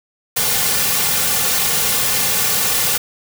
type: noise with comb filter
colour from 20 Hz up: white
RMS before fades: -17 dBFS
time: 0.36-2.98 s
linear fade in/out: 10 ms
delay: 3.1 ms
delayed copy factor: -0.9
effects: none